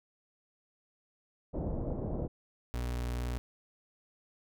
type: low-pass noise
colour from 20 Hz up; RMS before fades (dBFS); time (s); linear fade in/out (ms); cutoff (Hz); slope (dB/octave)
pink; -35; 1.53-2.28; 20; 650; 24
type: tone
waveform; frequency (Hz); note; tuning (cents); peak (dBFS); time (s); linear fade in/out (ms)
35% pulse; 60.7; B1; -29; -31; 2.74-3.38; 0
effects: none